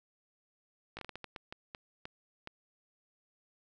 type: slowing click train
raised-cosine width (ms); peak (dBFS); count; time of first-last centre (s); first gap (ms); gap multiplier
0.3; -26; 12; 0.97-2.474; 18; 1.37
effects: none